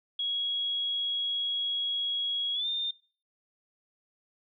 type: tone with pitch glide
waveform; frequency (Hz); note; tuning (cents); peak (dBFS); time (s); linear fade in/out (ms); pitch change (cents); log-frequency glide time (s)
sine; 3319 to 3619; G#7 to A7; -2 to +48; -28; 0.19-2.91; 5; +150; 2.54-2.67
effects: noise-tail reverb RT60 0.4 s tail -21 dB re dry